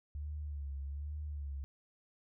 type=tone with vibrato; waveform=sine; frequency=72 Hz; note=D2; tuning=34 cents flat; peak=-38 dBFS; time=0.15-1.64 s; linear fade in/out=0 ms; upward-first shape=sine; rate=1.2 Hz; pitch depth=72 cents each way; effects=none